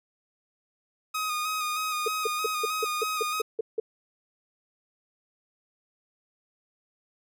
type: tone with vibrato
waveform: sawtooth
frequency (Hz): 1245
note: D#6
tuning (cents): +1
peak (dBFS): -24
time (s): 1.14-3.42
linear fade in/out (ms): 10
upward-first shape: square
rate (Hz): 3.2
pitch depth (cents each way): 25
type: tone bursts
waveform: sine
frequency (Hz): 444.6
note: A4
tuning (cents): +18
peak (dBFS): -23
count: 10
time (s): 2.06-3.8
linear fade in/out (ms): 5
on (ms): 21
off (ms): 170
effects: none